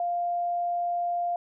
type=tone; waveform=sine; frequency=698.5 Hz; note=F5; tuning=in tune; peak=-25 dBFS; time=0-1.36 s; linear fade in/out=2 ms; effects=none